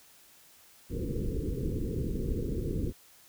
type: low-pass noise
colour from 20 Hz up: pink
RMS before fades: -32 dBFS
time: 0.89-2.93 s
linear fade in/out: 50 ms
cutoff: 490 Hz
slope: 96 dB/octave
effects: white hiss -58 dBFS RMS until 3.28 s